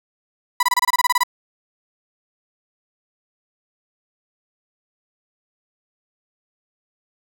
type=tone bursts; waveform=35% pulse; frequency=987.8 Hz; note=B5; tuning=in tune; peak=-12 dBFS; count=12; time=0.6-1.235 s; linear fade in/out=5 ms; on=30 ms; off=25 ms; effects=none